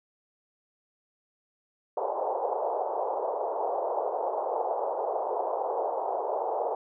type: band-pass noise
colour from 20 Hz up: white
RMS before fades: -30 dBFS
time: 1.97-6.75 s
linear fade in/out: 2 ms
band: 420 to 900 Hz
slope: 48 dB/octave
effects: none